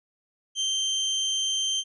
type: tone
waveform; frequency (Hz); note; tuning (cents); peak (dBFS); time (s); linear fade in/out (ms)
30% pulse; 3136; G7; 0; -21; 0.55-1.84; 50
effects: resampled to 24000 Hz